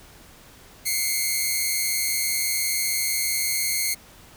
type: tone pair together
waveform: 5% pulse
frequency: 2090 / 2217 Hz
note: C7 / C#7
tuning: -2 / 0 cents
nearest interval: minor second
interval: 102 cents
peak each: -15 dBFS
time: 0.85-3.95 s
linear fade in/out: 20 ms
effects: pink hiss -49 dBFS RMS until 4.36 s